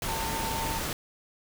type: tone in noise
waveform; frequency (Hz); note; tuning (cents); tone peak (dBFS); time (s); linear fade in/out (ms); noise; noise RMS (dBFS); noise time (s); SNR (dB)
sine; 901; A5; +41; -33; 0.08-0.78; 2; pink; -32; 0.02-0.93; -4
effects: none